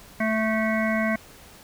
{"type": "harmonic tone with a mistuned harmonic", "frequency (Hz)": 220, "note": "A3", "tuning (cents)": 0, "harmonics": [1, 3, 5, 7, 9, 10], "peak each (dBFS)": [-24, -27, -33, -32, -30, -32], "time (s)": [0.2, 1.16], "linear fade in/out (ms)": 5, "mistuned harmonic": 9, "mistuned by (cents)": -30, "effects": ["pink hiss -48 dBFS RMS until 1.63 s"]}